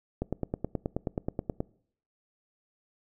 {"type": "click train", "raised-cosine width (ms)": 2, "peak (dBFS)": -16, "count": 14, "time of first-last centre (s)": [0.22, 1.604], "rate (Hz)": 9.39, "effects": ["noise-tail reverb RT60 0.6 s tail -23 dB re dry"]}